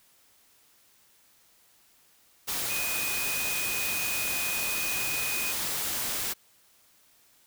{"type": "tone in noise", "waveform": "sine", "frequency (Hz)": 2489, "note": "D#7", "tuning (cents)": 0, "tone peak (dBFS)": -32, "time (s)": [2.69, 5.53], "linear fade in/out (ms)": 20, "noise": "white", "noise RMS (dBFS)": -31, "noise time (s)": [2.47, 6.34], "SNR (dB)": -4, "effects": ["white hiss -62 dBFS RMS until 7.46 s"]}